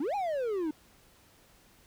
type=exponential two-way sweep; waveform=triangle; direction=up then down; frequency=255.5 to 846 to 294.4 Hz; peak=-27 dBFS; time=0-0.71 s; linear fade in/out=5 ms; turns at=0.15 s; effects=pink hiss -61 dBFS RMS until 1.86 s